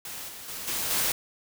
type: noise with level steps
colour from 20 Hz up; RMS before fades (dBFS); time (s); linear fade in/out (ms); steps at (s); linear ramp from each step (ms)
white; -38 / -42 / -37 / -30 / -26; 0.05-1.12; 2; 0.28 / 0.48 / 0.67 / 0.9; 10
effects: none